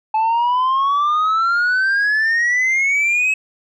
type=exponential sweep; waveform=sine; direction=up; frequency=865 to 2585 Hz; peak=-11 dBFS; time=0.14-3.34 s; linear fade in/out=5 ms; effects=tanh soft clip ceiling -13 dBFS